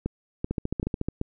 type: two click trains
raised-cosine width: 3 ms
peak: -14 / -14 dBFS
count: 9 / 4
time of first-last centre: 0.51-1.086 / 0.06-1.214 s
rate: 13.9 / 2.6 Hz
effects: none